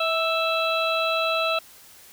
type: harmonic tone with a mistuned harmonic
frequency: 659.3 Hz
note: E5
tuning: in tune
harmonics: 1 / 2 / 4 / 5 / 6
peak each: -25 / -26 / -27 / -34 / -30 dBFS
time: 0-1.59 s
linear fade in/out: 5 ms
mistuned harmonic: 1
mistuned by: -25 cents
effects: white hiss -49 dBFS RMS until 2.12 s